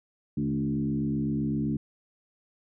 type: tone with frequency modulation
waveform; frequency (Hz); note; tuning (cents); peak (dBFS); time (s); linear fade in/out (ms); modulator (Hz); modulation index
sine; 220; A3; 0; -25; 0.37-1.77; 5; 67.8; 1.3
effects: none